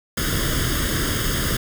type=noise with comb filter; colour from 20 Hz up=pink; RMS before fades=-22 dBFS; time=0.17-1.57 s; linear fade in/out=5 ms; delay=0.6 ms; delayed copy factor=+0.8; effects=none